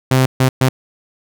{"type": "tone bursts at uneven times", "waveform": "sawtooth", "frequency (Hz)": 130.2, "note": "C3", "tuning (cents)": -8, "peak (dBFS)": -6, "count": 3, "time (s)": [[0.11, 0.26], [0.4, 0.49], [0.61, 0.69]], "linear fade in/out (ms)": 5, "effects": []}